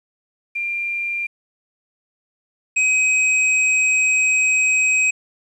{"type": "tone pair in turn", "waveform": ["sine", "square"], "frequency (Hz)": [2386, 2528], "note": ["D7", "D#7"], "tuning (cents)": [27, 27], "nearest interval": "minor second", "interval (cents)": 100, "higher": "second", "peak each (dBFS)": [-21, -15], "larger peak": "second", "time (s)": [[0.55, 1.27], [2.76, 5.11]], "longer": "second", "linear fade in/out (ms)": 10, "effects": ["resampled to 24000 Hz", "9-bit"]}